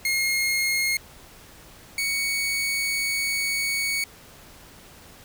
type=tone pair in turn; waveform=sawtooth; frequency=2147 / 2231 Hz; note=C7 / C#7; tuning=+44 / +11 cents; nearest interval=minor second; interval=67 cents; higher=second; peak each=-18 / -20 dBFS; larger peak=first; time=0.05-0.97 / 1.98-4.04 s; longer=second; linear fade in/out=2 ms; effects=pink hiss -48 dBFS RMS until 5.24 s

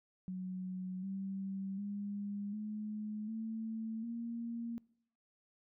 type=tone with pitch steps; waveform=sine; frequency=185 / 193.75 / 202.9 / 212.5 / 222.6 / 233.1 Hz; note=F#3 / G3 / G#3 / G#3 / A3 / A#3; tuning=0 / -20 / -40 / +40 / +20 / 0 cents; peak=-38 dBFS; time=0.28-4.78 s; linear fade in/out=0 ms; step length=750 ms; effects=noise-tail reverb RT60 0.7 s tail -24 dB re dry

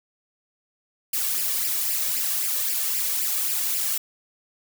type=noise with flanger; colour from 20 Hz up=blue; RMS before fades=-25 dBFS; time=1.13-3.98 s; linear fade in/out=5 ms; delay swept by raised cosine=0.39 to 1.79 ms; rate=3.8 Hz; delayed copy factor=+0.7; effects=none

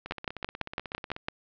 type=two click trains; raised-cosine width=0.3 ms; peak=-21 / -13 dBFS; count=19 / 8; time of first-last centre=0.06-1.164 / 0.11-1.284 s; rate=16.3 / 5.96 Hz; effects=low-pass 4000 Hz 12 dB/octave

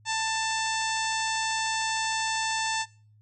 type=harmonic tone; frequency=887 Hz; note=A5; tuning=14 cents sharp; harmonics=1 / 2 / 3 / 4 / 5 / 6 / 7 / 8 / 9; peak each=-30 / -33 / -35 / -36 / -37 / -38 / -38 / -39 / -40 dBFS; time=0.05-2.86 s; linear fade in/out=50 ms; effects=noise-tail reverb RT60 0.4 s tail -22 dB re dry + added 106 Hz sine -55 dBFS peak until 3.21 s

